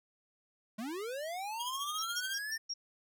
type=linear sweep; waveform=square; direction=up; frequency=202.7 to 1813 Hz; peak=-38 dBFS; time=0.78-2.58 s; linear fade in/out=10 ms
type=tone with tremolo; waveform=sawtooth; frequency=3232 Hz; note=G#7; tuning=48 cents flat; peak=-32 dBFS; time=1.59-2.39 s; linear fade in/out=20 ms; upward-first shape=triangle; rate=14 Hz; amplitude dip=90%
type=tone bursts; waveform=sine; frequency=5588 Hz; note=F8; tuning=in tune; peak=-35 dBFS; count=5; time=1.98-2.74 s; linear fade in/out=10 ms; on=48 ms; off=130 ms
effects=none